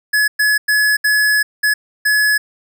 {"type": "tone bursts at uneven times", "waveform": "square", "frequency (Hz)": 1700, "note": "G#6", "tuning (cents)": 40, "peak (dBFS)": -12, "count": 6, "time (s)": [[0.13, 0.28], [0.39, 0.58], [0.68, 0.97], [1.04, 1.43], [1.63, 1.74], [2.05, 2.38]], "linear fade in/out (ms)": 10, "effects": []}